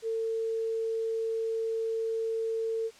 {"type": "tone", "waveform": "sine", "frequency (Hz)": 450, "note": "A4", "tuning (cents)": 39, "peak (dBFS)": -28, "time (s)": [0.02, 2.91], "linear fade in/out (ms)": 50, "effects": ["white hiss -55 dBFS RMS until 2.99 s", "low-pass 7000 Hz 12 dB/octave"]}